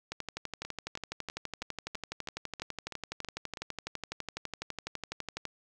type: two click trains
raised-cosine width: 0.2 ms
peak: -23 / -19 dBFS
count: 10 / 65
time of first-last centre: 0.65-3.572 / 0.12-5.453 s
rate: 3.08 / 12 Hz
effects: none